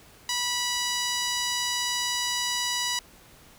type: tone with band-pass filter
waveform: sawtooth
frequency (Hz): 979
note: B5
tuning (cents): -15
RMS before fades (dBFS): -28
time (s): 0.29-2.99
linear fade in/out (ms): 2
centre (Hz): 5200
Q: 1.1
effects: pink hiss -53 dBFS RMS until 3.58 s